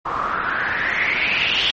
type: noise with low-pass filter sweep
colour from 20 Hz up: white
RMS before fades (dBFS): -21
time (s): 0.05-1.71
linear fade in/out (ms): 10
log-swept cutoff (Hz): 1100 to 3200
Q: 6.5
effects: MP3 32 kbps